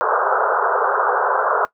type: band-pass noise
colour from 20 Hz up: white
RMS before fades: -18 dBFS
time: 0.01-1.65 s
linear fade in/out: 0 ms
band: 400 to 1500 Hz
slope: 96 dB/octave
effects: noise-tail reverb RT60 0.1 s tail -17 dB re dry